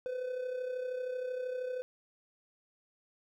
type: tone with amplitude modulation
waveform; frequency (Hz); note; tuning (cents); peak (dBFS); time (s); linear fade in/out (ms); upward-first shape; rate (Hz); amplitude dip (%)
triangle; 505; B4; +39; -30; 0.06-1.82; 0; sine; 32.9; 55
effects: none